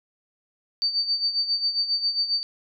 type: tone with tremolo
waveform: sine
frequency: 4596 Hz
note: D8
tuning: 38 cents flat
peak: -19 dBFS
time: 0.82-2.43 s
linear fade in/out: 0 ms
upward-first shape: sine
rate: 7.4 Hz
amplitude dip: 70%
effects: none